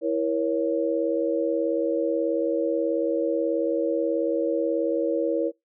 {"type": "chord", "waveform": "sine", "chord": "A# diminished", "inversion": "second", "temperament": "equal with one note detuned", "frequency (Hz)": [329.6, 476, 554.4], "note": ["E4", "A#4", "C#5"], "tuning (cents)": [0, 36, 0], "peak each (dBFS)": -26, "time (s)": [0.01, 5.52], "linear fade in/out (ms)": 50, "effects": ["noise-tail reverb RT60 0.2 s tail -26 dB re dry"]}